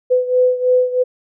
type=beating tone pair; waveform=sine; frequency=502 / 505.1 Hz; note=B4 / B4; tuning=+28 / +39 cents; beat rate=3.1 Hz; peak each=-13 / -17 dBFS; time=0.1-1.04 s; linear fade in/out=20 ms; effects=none